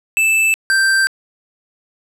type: tone pair in turn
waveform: square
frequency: 2637 / 1568 Hz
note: E7 / G6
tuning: 0 / 0 cents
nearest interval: major sixth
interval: 900 cents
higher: first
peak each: -12 dBFS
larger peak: neither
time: 0.17-0.54 / 0.7-1.07 s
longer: neither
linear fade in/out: 0 ms
effects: low-pass 12000 Hz 12 dB/octave